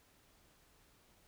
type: silence
effects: pink hiss -68 dBFS RMS until 1.27 s